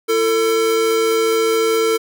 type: tone pair together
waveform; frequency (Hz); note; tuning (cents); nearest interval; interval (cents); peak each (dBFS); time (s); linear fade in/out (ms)
square; 337.8 / 447.6; E4 / A4; +42 / +30; perfect fourth; 488; -25 / -15; 0.08-1.98; 20
effects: none